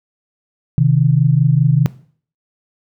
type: tone pair together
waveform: sine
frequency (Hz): 130.81 / 155.82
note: C3 / D#3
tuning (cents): 0 / +3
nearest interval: minor third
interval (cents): 303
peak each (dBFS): -12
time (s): 0.78-1.86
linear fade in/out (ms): 0
effects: noise-tail reverb RT60 0.5 s tail -19 dB re dry